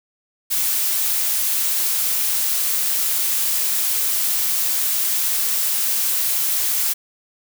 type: noise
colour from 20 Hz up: blue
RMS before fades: -20 dBFS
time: 0.5-6.94 s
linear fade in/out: 20 ms
effects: none